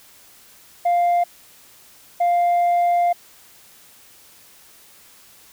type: tone pair in turn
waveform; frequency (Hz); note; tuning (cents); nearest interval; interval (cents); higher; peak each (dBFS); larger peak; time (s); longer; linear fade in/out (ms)
sine; 699 / 699; F5 / F5; +1 / +1; unison; 0; neither; -12; neither; 0.85-1.24 / 2.2-3.13; second; 10
effects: tanh soft clip ceiling -14 dBFS + white hiss -49 dBFS RMS until 5.52 s